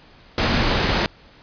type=tone in noise; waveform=sine; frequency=236.4 Hz; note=A#3; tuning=24 cents sharp; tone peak=-26 dBFS; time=0.42-0.63 s; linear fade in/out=0 ms; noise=pink; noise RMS=-19 dBFS; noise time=0.38-1.06 s; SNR=-10 dB; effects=pink hiss -49 dBFS RMS until 1.42 s + resampled to 11025 Hz